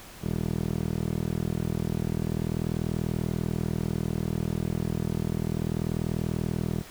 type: tone with band-pass filter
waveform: 15% pulse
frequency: 40.31 Hz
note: E1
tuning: 38 cents flat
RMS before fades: -29 dBFS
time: 0.21-6.84 s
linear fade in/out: 50 ms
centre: 230 Hz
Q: 1.7
effects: pink hiss -46 dBFS RMS until 6.9 s